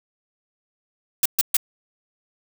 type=noise bursts; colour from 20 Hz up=blue; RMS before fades=-17 dBFS; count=3; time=1.23-1.568 s; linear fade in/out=2 ms; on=26 ms; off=130 ms; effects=none